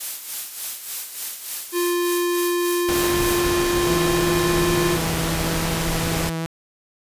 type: noise with tremolo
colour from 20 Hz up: blue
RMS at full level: -26 dBFS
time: 0-3.47 s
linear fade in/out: 10 ms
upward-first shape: sine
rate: 3.4 Hz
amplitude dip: 60%
type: tone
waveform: square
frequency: 350 Hz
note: F4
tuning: 4 cents sharp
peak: -20 dBFS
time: 1.72-4.99 s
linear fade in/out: 50 ms
type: noise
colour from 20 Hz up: pink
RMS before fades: -25 dBFS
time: 2.88-6.3 s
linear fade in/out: 10 ms
type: tone with vibrato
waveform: sawtooth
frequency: 163.9 Hz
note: E3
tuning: 10 cents flat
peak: -20 dBFS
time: 3.87-6.46 s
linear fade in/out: 0 ms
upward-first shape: triangle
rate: 5.1 Hz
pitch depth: 17 cents each way
effects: resampled to 32000 Hz